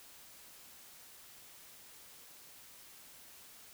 silence, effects white hiss -56 dBFS RMS until 3.73 s

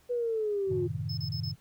sine linear sweep, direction down, 493.9 to 346.6 Hz, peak -27 dBFS, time 0.09-0.88 s, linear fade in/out 20 ms
sine chord, F# diminished seventh, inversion none, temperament equal, 92.5 / 110 / 130.81 / 155.56 Hz, F#2 / A2 / C3 / Eb3, 0 / 0 / 0 / 0 cents, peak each -38 / -36 / -37 / -36 dBFS, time 0.67-1.56 s, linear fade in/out 50 ms
triangle tone bursts, 5210 Hz, E8, 21 cents flat, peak -36 dBFS, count 4, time 1.09-1.517 s, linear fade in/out 5 ms, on 85 ms, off 29 ms
effects tanh soft clip ceiling -17 dBFS + pink hiss -64 dBFS RMS until 1.6 s

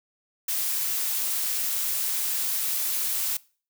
blue noise, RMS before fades -27 dBFS, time 0.48-3.37 s, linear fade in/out 5 ms, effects noise-tail reverb RT60 0.4 s tail -22 dB re dry

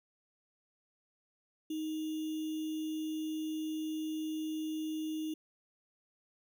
sine tone with sample-and-hold, 312.8 Hz, D#4, 9 cents sharp, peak -34 dBFS, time 1.7-5.34 s, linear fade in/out 5 ms, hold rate 3150 Hz, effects none

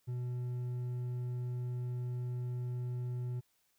triangle tone with hard clipping, 123.47 Hz, B2, in tune, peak -36 dBFS, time 0.07-3.41 s, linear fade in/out 20 ms, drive 7 dB, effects white hiss -75 dBFS RMS until 3.78 s

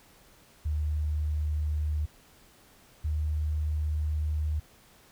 sine tone pair in turn, 75.8 / 76.37 Hz, D#2 / D#2, -45 / -32 cents, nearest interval unison, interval 13 cents, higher second, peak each -26 / -26 dBFS, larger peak neither, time 0.65-2.06 / 3.04-4.6 s, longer second, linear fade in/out 10 ms, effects pink hiss -58 dBFS RMS until 5.11 s

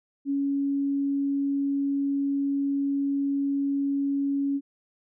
sine tone, 279.1 Hz, C#4, 12 cents sharp, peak -23 dBFS, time 0.25-4.61 s, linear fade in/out 50 ms, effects none

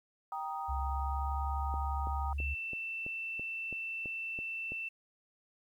sine chord, Eb major, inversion first, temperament equal with one note detuned, 784 / 938.3 / 1244.5 Hz, G5 / Bb5 / Eb6, 0 / +11 / 0 cents, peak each -39 / -40 / -41 dBFS, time 0.32-2.33 s, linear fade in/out 2 ms
sine tone with pitch glide, 67.6 to 70.39 Hz, C#2 to C#2, -43 to +27 cents, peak -33 dBFS, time 0.68-2.55 s, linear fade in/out 20 ms, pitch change +70 cents, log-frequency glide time 0.78-1.4 s
click train, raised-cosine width 2 ms, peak -32 dBFS, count 10, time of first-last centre 1.74-4.72 s, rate 3.02 Hz
sine tone, 2672 Hz, E7, 23 cents sharp, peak -36 dBFS, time 2.38-4.89 s, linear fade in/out 10 ms
effects 11-bit

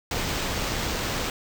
pink noise with sample-and-hold, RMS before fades -28 dBFS, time 0.11-1.3 s, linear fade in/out 2 ms, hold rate 11025 Hz, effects none

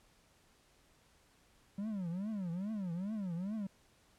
triangle tone with vibrato, 192 Hz, G3, 36 cents flat, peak -34 dBFS, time 1.78-3.67 s, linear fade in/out 5 ms, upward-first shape triangle, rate 2.4 Hz, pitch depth 280 cents each way, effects pink hiss -68 dBFS RMS until 4.18 s + low-pass 11000 Hz 12 dB/octave

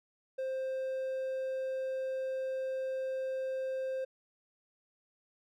triangle tone, 525 Hz, C5, 6 cents sharp, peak -31 dBFS, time 0.38-4.05 s, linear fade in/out 10 ms, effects none

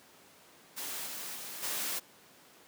white noise with level steps, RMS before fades -39 / -41 / -43 / -35 dBFS, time 0.76-2 s, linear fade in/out 20 ms, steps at 1.05 / 1.35 / 1.62 s, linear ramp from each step 20 ms, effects pink hiss -58 dBFS RMS until 2.67 s + high-pass 200 Hz 12 dB/octave

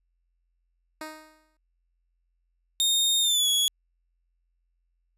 10% pulse tone with exponential decay, 311.1 Hz, D#4, in tune, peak -25 dBFS, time 1.01-1.57 s, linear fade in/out 2 ms, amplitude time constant 120 ms
sawtooth tone with pitch glide, 3684 to 3359 Hz, A#7 to G#7, -21 to +19 cents, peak -18 dBFS, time 2.8-3.68 s, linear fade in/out 0 ms, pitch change -160 cents, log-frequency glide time 3.21-3.48 s
effects added 43 Hz sine -70 dBFS peak until 5.17 s + resampled to 32000 Hz

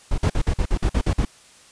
brown noise bursts, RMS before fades -19 dBFS, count 10, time 0.11-1.251 s, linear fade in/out 5 ms, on 70 ms, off 49 ms, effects white hiss -50 dBFS RMS until 1.71 s + resampled to 22050 Hz

